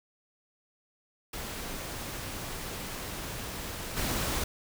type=noise with level steps; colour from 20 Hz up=pink; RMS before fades=-38 / -31 dBFS; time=1.33-4.44 s; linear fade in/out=5 ms; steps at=3.96 s; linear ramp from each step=20 ms; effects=none